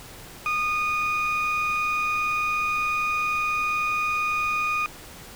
sine tone pair together, 1228 / 2465 Hz, D#6 / D#7, -23 / -17 cents, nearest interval octave, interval 1206 cents, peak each -23 dBFS, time 0.46-4.86 s, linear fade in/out 0 ms, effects tanh soft clip ceiling -19 dBFS + pink hiss -43 dBFS RMS until 5.35 s

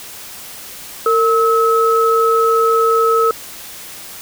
sine tone pair together, 456.3 / 1292.1 Hz, A#4 / E6, -37 / -35 cents, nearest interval octave + tritone, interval 1802 cents, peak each -13 dBFS, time 1.06-3.31 s, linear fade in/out 2 ms, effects white hiss -33 dBFS RMS until 4.21 s

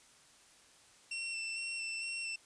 sawtooth tone with vibrato, 2700 Hz, E7, 41 cents sharp, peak -34 dBFS, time 1.11-2.36 s, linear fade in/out 5 ms, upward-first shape square, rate 2.2 Hz, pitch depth 14 cents each way, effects white hiss -62 dBFS RMS until 2.45 s + resampled to 22050 Hz

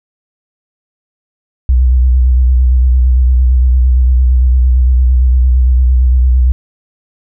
sine tone with vibrato, 62.8 Hz, B1, 30 cents sharp, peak -5 dBFS, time 1.69-6.52 s, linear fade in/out 0 ms, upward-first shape square, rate 8.8 Hz, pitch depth 40 cents each way, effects none

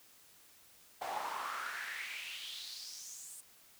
brown noise with high-pass filter sweep, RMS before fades -43 dBFS, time 1.01-3.41 s, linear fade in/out 10 ms, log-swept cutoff 710 to 8900 Hz, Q 4.3, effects white hiss -62 dBFS RMS until 3.79 s

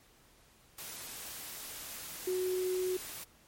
sine tone in noise, 368.5 Hz, F#4, 7 cents flat, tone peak -30 dBFS, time 2.27-2.97 s, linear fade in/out 5 ms, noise white, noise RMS -44 dBFS, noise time 0.78-3.24 s, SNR +11 dB, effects pink hiss -63 dBFS RMS until 3.47 s + MP3 64 kbps

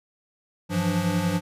square tone cluster, 99 / 166.6 / 177 / 292.6 Hz, G2 / E3 / F3 / D4, +18 / +19 / +23 / -6 cents, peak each -31 / -29 / -25 / -33 dBFS, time 0.69-1.41 s, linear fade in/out 50 ms, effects resampled to 32000 Hz

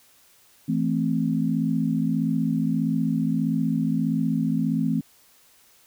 sine chord, A minor, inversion second, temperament equal, 164.81 / 220 / 261.6 Hz, E3 / A3 / C4, 0 / 0 / 0 cents, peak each -25 dBFS, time 0.68-5.01 s, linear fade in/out 10 ms, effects white hiss -57 dBFS RMS until 5.86 s

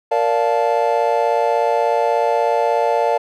triangle chord, Bb major seventh, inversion none, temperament just, 466.2 / 582.7 / 699.2 / 874.1 Hz, Bb4 / D5 / F5 / A5, 0 / -14 / +2 / -12 cents, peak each -18 dBFS, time 0.11-3.18 s, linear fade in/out 10 ms, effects none

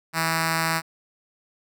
5% pulse tone with notch filter, 163 Hz, E3, 19 cents flat, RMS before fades -24 dBFS, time 0.13-0.82 s, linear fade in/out 50 ms, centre 430 Hz, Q 0.76, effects none

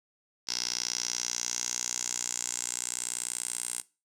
10% pulse tone with band-pass filter sweep, 60.4 Hz, B1, 38 cents flat, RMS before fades -34 dBFS, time 0.47-3.82 s, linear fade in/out 20 ms, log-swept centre 5300 to 8800 Hz, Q 5.6, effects noise-tail reverb RT60 0.3 s tail -20 dB re dry

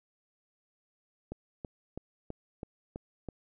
click train, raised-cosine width 2 ms, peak -25 dBFS, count 7, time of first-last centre 1.32-3.287 s, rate 3.05 Hz, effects none

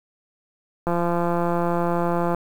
click train, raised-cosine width 1 ms, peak -10 dBFS, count 255, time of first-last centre 0.87-2.347 s, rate 172 Hz, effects 7-bit

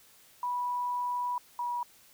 sine tone pair in turn, 981 / 966.9 Hz, B5 / B5, -12 / -37 cents, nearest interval unison, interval 25 cents, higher first, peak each -29 / -30 dBFS, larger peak first, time 0.43-1.38 / 1.59-1.83 s, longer first, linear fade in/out 2 ms, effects white hiss -59 dBFS RMS until 2.13 s

